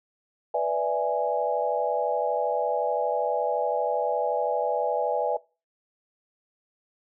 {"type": "chord", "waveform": "sine", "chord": "E dominant seventh", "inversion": "second", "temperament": "equal", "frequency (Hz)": [493.9, 587.3, 659.3, 830.6], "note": ["B4", "D5", "E5", "G#5"], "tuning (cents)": [0, 0, 0, 0], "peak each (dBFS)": -28, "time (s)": [0.54, 5.37], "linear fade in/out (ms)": 5, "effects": ["noise-tail reverb RT60 0.3 s tail -21 dB re dry"]}